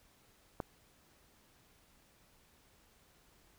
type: click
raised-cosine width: 1 ms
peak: -22 dBFS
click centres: 0.602 s
effects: pink hiss -67 dBFS RMS until 3.58 s